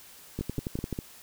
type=two click trains; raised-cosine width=3 ms; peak=-18 / -19 dBFS; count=7 / 4; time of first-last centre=0.41-0.927 / 0.39-0.989 s; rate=11.6 / 5.01 Hz; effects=white hiss -51 dBFS RMS until 1.22 s